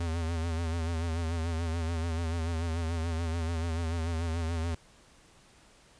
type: tone with vibrato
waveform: square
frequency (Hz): 82.8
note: E2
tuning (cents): +8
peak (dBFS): -30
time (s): 0-4.75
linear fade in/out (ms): 5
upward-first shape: sine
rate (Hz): 6.9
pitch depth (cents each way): 62
effects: pink hiss -59 dBFS RMS until 5.99 s + resampled to 22050 Hz